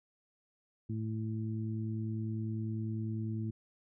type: harmonic tone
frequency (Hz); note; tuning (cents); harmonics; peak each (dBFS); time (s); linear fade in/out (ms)
110; A2; 0; 1 / 2 / 3; -35 / -39 / -44; 0.89-3.51; 10
effects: none